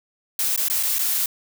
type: noise with dropouts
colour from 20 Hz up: blue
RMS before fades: -22 dBFS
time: 0.39-1.26 s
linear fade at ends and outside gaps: 2 ms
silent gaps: 0.562-0.576 / 0.684-0.699 / 0.829-0.833 / 0.985-0.991 s
effects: none